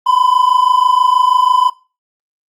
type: tone pair together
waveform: triangle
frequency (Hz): 993.8 / 1020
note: B5 / C6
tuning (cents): +11 / -44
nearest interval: unison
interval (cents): 45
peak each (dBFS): -10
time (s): 0.06-1.7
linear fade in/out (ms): 10
effects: noise-tail reverb RT60 0.3 s tail -19 dB re dry + Opus 32 kbps